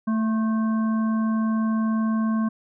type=harmonic tone with a mistuned harmonic; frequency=221.5 Hz; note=A3; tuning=12 cents sharp; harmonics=1 / 3 / 5 / 7; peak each=-20 / -38 / -33 / -41 dBFS; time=0.07-2.49 s; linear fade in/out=10 ms; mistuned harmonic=5; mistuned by=-40 cents; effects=none